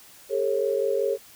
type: tone cluster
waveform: sine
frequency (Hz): 404.1 / 449.3 / 547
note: G#4 / A4 / C#5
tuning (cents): -47 / +36 / -23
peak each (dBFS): -26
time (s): 0.29-1.18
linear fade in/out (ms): 50
effects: white hiss -50 dBFS RMS until 1.35 s